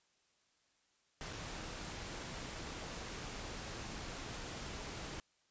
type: noise with dropouts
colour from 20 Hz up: pink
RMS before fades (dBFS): -45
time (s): 1.21-5.2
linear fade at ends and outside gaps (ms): 0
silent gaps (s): 1.328-1.332
effects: white hiss -75 dBFS RMS until 5.5 s + resampled to 16000 Hz